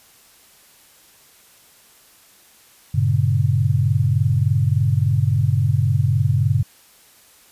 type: chord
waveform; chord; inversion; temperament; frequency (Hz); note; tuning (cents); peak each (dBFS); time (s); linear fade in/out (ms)
sine; G diminished; none; just; 98 / 117.6 / 141.12; G2 / Bb2 / Db3; 0 / +16 / +31; -19; 2.94-6.63; 10
effects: white hiss -51 dBFS RMS until 7.51 s + resampled to 32000 Hz